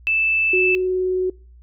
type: tone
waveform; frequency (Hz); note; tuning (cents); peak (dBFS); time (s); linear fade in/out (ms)
sine; 2637; E7; 0; -16; 0.07-0.75; 0
type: tone with vibrato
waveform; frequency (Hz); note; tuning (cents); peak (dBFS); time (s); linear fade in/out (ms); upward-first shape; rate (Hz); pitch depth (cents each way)
sine; 369.6; F#4; -2; -17; 0.53-1.3; 5; triangle; 19; 11
effects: noise-tail reverb RT60 0.4 s tail -25 dB re dry + added 60 Hz sine -43 dBFS peak until 1.62 s